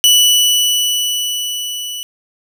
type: tone with level ramp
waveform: sawtooth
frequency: 2960 Hz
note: F#7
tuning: in tune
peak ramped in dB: -3 to -20 dBFS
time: 0.04-2.03 s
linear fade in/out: 0 ms
effects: none